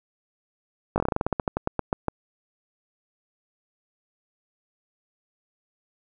slowing click train, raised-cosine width 1 ms, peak -9 dBFS, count 18, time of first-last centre 0.96-2.083 s, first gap 19 ms, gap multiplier 1.14, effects none

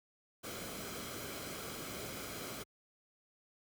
pink noise with comb filter, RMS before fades -44 dBFS, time 0.43-2.64 s, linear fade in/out 20 ms, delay 1.1 ms, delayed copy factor -0.5, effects high-pass 60 Hz 12 dB/octave

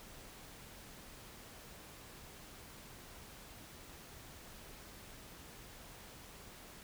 silence, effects pink hiss -54 dBFS RMS until 6.83 s

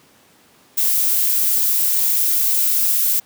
violet noise, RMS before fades -17 dBFS, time 0.77-3.2 s, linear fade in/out 10 ms, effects pink hiss -52 dBFS RMS until 3.25 s + high-pass 150 Hz 12 dB/octave

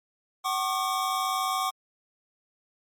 square tone cluster, 757 / 1091 / 1191 Hz, F#5 / C#6 / D6, +39 / -28 / +24 cents, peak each -31 / -30 / -31 dBFS, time 0.44-1.71 s, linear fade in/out 20 ms, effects MP3 64 kbps

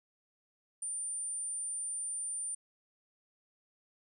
sine tone, 9170 Hz, D9, 42 cents flat, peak -35 dBFS, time 0.82-2.55 s, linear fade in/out 5 ms, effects none

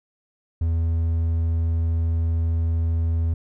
triangle tone, 82.41 Hz, E2, in tune, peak -17 dBFS, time 0.61-3.34 s, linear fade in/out 5 ms, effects none

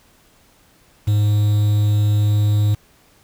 triangle tone with quantisation, 104.5 Hz, G#2, 11 cents sharp, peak -11 dBFS, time 1.07-2.75 s, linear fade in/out 10 ms, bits 6, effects pink hiss -54 dBFS RMS until 3.23 s

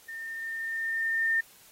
sine tone with level ramp, 1812 Hz, A#6, 50 cents flat, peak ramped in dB -37 to -22 dBFS, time 0.08-1.41 s, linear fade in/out 10 ms, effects white hiss -56 dBFS RMS until 1.71 s + AAC 48 kbps

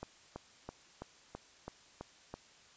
click train, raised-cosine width 1 ms, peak -28 dBFS, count 8, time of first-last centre 0.03-2.34 s, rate 3.03 Hz, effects white hiss -61 dBFS RMS until 2.76 s + resampled to 16000 Hz

